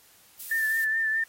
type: noise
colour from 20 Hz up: violet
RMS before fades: -37 dBFS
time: 0.39-0.85 s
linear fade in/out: 10 ms
type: tone with vibrato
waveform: sine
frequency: 1778 Hz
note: A6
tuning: 18 cents sharp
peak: -23 dBFS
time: 0.51-1.24 s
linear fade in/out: 5 ms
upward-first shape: triangle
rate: 4.7 Hz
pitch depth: 38 cents each way
effects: white hiss -57 dBFS RMS until 1.28 s + AAC 48 kbps